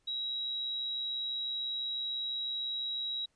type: tone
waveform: sine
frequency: 3858 Hz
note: B7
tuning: 41 cents flat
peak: -33 dBFS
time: 0.07-3.26 s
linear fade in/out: 10 ms
effects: pink hiss -75 dBFS RMS until 3.35 s + resampled to 22050 Hz